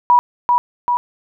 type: tone with echo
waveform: sine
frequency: 971 Hz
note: B5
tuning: 30 cents flat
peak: -7 dBFS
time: 0.1-0.19 s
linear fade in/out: 0 ms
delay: 390 ms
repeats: 2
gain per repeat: -3 dB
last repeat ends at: 0.97 s
effects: none